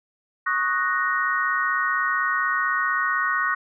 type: chord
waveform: sine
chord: D# minor seventh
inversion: third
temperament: equal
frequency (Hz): 1108.7 / 1244.5 / 1480 / 1864.7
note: C#6 / D#6 / F#6 / A#6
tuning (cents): 0 / 0 / 0 / 0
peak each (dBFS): -26 / -28 / -25 / -25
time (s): 0.46-3.55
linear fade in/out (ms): 10
effects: none